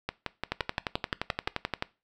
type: two click trains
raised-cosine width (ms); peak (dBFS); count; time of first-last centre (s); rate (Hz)
0.3; -12 / -14; 16 / 9; 0.52-1.824 / 0.09-1.474; 11.5 / 5.78
effects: noise-tail reverb RT60 0.3 s tail -20 dB re dry

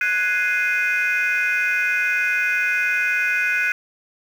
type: chord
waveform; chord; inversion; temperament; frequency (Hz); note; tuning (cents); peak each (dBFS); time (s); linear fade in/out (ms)
sine; Ab dominant seventh; third; equal; 1480 / 1661.2 / 2093 / 2489; Gb6 / Ab6 / C7 / Eb7; 0 / 0 / 0 / 0; -20 / -25 / -25 / -21; 0.01-3.72; 2
effects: tanh soft clip ceiling -12 dBFS + 7-bit

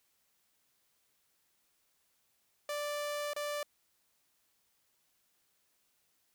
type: tone with dropouts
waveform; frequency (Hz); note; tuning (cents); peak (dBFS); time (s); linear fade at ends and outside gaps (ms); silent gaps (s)
sawtooth; 587.3; D5; 0; -31; 2.69-3.63; 2; 3.334-3.363
effects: white hiss -75 dBFS RMS until 6.34 s

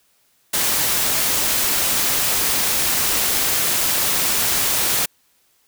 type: noise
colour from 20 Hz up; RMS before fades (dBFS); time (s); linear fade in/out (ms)
white; -19; 0.53-5.06; 10
effects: white hiss -61 dBFS RMS until 5.67 s

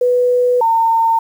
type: tone pair in turn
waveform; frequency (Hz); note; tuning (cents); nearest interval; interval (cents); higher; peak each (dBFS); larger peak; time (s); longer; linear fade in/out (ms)
sine; 493.9 / 909; B4 / A#5; 0 / -44; major seventh; 1056; second; -10; neither; 0.01-0.61 / 0.61-1.19; first; 5
effects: 7-bit

